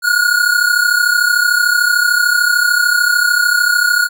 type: tone pair together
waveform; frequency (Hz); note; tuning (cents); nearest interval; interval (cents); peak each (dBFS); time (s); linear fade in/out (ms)
square; 1429.6 / 1463; F6 / F#6; +40 / -20; unison; 40; -14; 0.02-4.09; 50
effects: none